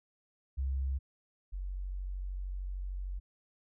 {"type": "tone pair in turn", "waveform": "sine", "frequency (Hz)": [66.7, 46.61], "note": ["C2", "F#1"], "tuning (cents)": [34, 13], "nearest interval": "tritone", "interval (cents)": 621, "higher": "first", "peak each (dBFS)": [-30, -35], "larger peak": "first", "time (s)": [[0.57, 0.99], [1.52, 3.2]], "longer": "second", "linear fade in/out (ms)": 20, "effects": []}